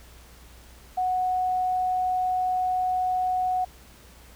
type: tone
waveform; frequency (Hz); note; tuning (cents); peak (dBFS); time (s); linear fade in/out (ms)
sine; 737; F#5; -7; -22; 0.97-3.65; 10
effects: added 60 Hz sine -50 dBFS peak until 4.35 s + pink hiss -52 dBFS RMS until 4.35 s